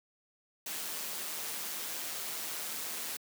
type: noise with amplitude modulation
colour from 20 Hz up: white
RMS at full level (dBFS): -37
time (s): 0.66-3.17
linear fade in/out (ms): 5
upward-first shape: sine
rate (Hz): 158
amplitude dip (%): 35
effects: high-pass 200 Hz 12 dB/octave